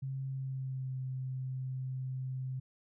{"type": "tone with pitch glide", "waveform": "sine", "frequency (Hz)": [134.1, 130.21], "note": ["C3", "C3"], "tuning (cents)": [43, -8], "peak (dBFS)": -35, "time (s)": [0.02, 2.6], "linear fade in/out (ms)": 10, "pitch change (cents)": -51, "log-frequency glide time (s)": [0.26, 0.98], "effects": []}